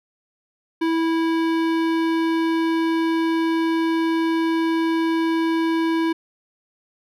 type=tone with hard clipping; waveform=sine; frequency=327.7 Hz; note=E4; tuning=10 cents flat; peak=-20 dBFS; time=0.81-6.13 s; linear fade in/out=10 ms; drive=17 dB; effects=none